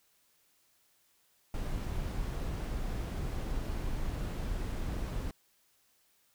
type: noise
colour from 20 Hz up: brown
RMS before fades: -35 dBFS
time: 1.54-5.31 s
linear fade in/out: 2 ms
effects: white hiss -70 dBFS RMS until 6.34 s